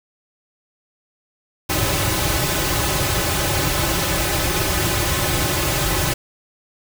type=noise with comb filter; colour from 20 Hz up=pink; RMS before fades=-20 dBFS; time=1.69-6.14 s; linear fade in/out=10 ms; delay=4.3 ms; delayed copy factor=-1; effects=none